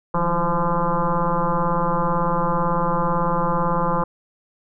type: tone with frequency modulation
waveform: sine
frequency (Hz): 519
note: C5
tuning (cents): -14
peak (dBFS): -17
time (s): 0.14-4.04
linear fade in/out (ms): 5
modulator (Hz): 170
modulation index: 4.1
effects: none